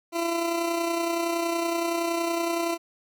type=tone with amplitude modulation; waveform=20% pulse; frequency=337.7 Hz; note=E4; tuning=42 cents sharp; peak=-18 dBFS; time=0.12-2.78 s; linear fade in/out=50 ms; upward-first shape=sine; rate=30.7 Hz; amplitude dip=40%; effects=none